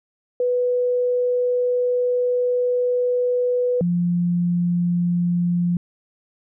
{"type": "tone pair in turn", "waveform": "sine", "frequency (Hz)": [493.9, 174.62], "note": ["B4", "F3"], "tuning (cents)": [0, 0], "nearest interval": "octave + tritone", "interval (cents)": 1800, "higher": "first", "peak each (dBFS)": -17, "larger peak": "neither", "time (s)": [[0.4, 3.81], [3.81, 5.77]], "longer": "first", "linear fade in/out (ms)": 2, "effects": []}